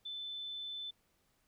sine tone, 3520 Hz, A7, in tune, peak -40 dBFS, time 0.05-0.91 s, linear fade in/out 10 ms, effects pink hiss -75 dBFS RMS until 1.47 s

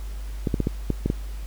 clicks, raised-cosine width 3 ms, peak -9 dBFS, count 7, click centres 0.472 / 0.542 / 0.603 / 0.671 / 0.903 / 1.06 / 1.101 s, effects added 50 Hz sine -30 dBFS peak until 1.46 s + pink hiss -48 dBFS RMS until 1.46 s

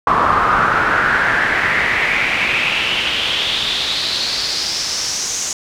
brown noise with band-pass filter sweep, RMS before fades -17 dBFS, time 0.07-5.53 s, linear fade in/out 2 ms, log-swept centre 1100 to 6600 Hz, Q 4.6, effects none

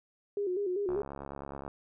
sine tone with vibrato, 383.9 Hz, G4, 36 cents flat, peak -29 dBFS, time 0.37-1.02 s, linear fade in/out 2 ms, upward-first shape square, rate 5.1 Hz, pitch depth 98 cents each way
click train, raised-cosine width 1 ms, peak -27 dBFS, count 56, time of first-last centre 0.89-1.679 s, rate 69.7 Hz
effects none

